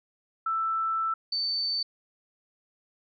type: tone pair in turn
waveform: sine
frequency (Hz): 1325 / 4543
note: E6 / C#8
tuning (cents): +9 / +42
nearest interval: octave + major sixth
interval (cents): 2133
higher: second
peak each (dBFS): -25 / -26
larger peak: first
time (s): 0.46-1.14 / 1.32-1.83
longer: first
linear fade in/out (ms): 5
effects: none